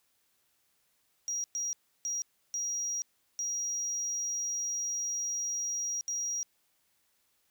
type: tone bursts at uneven times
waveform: sine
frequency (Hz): 5720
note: F8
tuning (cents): +41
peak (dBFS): -29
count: 6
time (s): 1.28-1.44 / 1.55-1.73 / 2.05-2.22 / 2.54-3.02 / 3.39-6.01 / 6.08-6.43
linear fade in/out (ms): 0
effects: tanh soft clip ceiling -29 dBFS + white hiss -73 dBFS RMS until 7.5 s